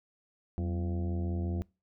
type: harmonic tone with a mistuned harmonic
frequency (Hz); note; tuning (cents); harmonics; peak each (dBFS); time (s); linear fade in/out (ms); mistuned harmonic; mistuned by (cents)
85.5; F2; -36; 1 / 2 / 3 / 4 / 5 / 6 / 7 / 8 / 9; -31 / -36 / -45 / -41 / -53 / -52 / -58 / -50 / -59; 0.58-1.62; 0; 2; +150
effects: noise-tail reverb RT60 0.3 s tail -25 dB re dry